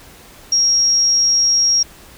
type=tone; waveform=sine; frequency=5600 Hz; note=F8; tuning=4 cents sharp; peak=-11 dBFS; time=0.52-1.83 s; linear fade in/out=5 ms; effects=pink hiss -42 dBFS RMS until 2.17 s